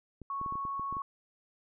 clicks, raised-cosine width 3 ms, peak -32 dBFS, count 9, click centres 0.217 / 0.414 / 0.462 / 0.524 / 0.555 / 0.652 / 0.796 / 0.926 / 0.968 s
sine tone, 1106 Hz, C#6, 4 cents flat, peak -33 dBFS, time 0.3-1.02 s, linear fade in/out 2 ms
effects none

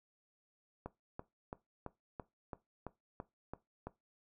click train, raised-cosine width 1 ms, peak -28 dBFS, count 10, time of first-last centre 0.86-3.87 s, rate 2.99 Hz, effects noise-tail reverb RT60 0.2 s tail -18 dB re dry

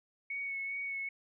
sine tone with vibrato, 2217 Hz, C#7, in tune, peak -35 dBFS, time 0.3-1.09 s, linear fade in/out 5 ms, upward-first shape sine, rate 2.5 Hz, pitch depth 19 cents each way, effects none

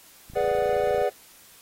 click train, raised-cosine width 5 ms, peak -32 dBFS, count 21, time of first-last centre 0.3-1.017 s, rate 27.9 Hz
triangle chord, G# half-diminished seventh, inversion none, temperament equal, 415.3 / 493.9 / 587.3 / 740 Hz, G#4 / B4 / D5 / F#5, 0 / 0 / 0 / 0 cents, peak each -25 / -24 / -24 / -26 dBFS, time 0.35-1.1 s, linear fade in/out 20 ms
effects white hiss -52 dBFS RMS until 1.61 s + AAC 48 kbps

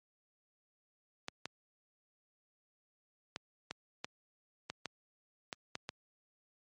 clicks, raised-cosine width 0.2 ms, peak -21 dBFS, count 10, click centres 1.284 / 1.456 / 3.361 / 3.71 / 4.045 / 4.7 / 4.857 / 5.528 / 5.754 / 5.891 s, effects high-pass 100 Hz 12 dB/octave + MP3 48 kbps

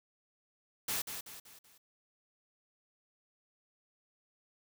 white noise with echo, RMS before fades -35 dBFS, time 0.88-1.02 s, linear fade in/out 5 ms, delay 190 ms, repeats 4, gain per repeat -7 dB, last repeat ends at 1.78 s, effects none

